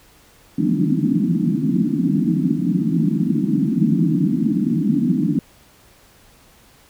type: band-pass noise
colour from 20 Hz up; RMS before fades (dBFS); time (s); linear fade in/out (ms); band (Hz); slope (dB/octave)
pink; -18; 0.58-5.39; 2; 150 to 320; 96
effects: pink hiss -51 dBFS RMS until 6.89 s